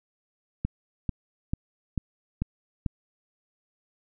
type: click train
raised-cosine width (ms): 5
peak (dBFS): -14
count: 6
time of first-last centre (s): 0.65-2.862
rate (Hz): 2.26
effects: none